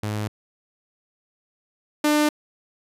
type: tone pair in turn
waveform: sawtooth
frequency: 106 / 299.3 Hz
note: G#2 / D4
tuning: +36 / +33 cents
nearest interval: octave + tritone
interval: 1797 cents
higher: second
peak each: -21 / -13 dBFS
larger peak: second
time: 0.03-0.28 / 2.04-2.29 s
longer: neither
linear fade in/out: 5 ms
effects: resampled to 32000 Hz